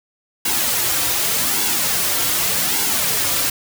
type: noise with flanger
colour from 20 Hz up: white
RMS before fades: -19 dBFS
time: 0.45-3.5 s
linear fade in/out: 5 ms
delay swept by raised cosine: 1.6 to 4.8 ms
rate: 0.85 Hz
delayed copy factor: -0.65
effects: none